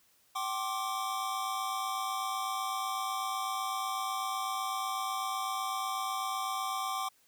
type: tone cluster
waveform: square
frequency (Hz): 769 / 1066 / 1174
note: G5 / C6 / D6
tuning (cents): -33 / +32 / -1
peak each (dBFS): -38 / -38 / -37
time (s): 0.35-7.09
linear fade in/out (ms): 10
effects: white hiss -67 dBFS RMS until 7.27 s